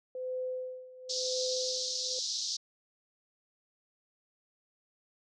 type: tone with tremolo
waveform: sine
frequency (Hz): 510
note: C5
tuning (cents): -44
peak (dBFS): -32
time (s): 0.15-2.19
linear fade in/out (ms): 2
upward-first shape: sine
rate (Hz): 0.96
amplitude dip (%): 85
type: band-pass noise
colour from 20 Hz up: white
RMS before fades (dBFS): -35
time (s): 1.09-2.57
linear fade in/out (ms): 10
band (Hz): 3900 to 6100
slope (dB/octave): 48
effects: none